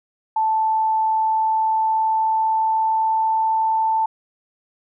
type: tone with pitch glide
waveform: sine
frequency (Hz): 879 to 885.6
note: A5 to A5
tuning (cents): -2 to +11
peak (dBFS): -16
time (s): 0.36-4.06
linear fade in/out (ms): 5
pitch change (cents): +13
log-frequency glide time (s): 1.02-3.53
effects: none